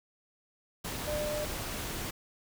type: tone in noise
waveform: sine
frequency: 599 Hz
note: D5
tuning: 34 cents sharp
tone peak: -32 dBFS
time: 1.07-1.45 s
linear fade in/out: 10 ms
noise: pink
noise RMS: -37 dBFS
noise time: 0.84-2.11 s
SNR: +2 dB
effects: none